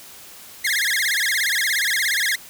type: tone with vibrato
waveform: sawtooth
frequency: 1864.7 Hz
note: A#6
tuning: in tune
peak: -15 dBFS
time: 0.64-2.36 s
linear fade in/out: 10 ms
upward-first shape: sine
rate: 17 Hz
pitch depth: 250 cents each way
effects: white hiss -42 dBFS RMS until 2.49 s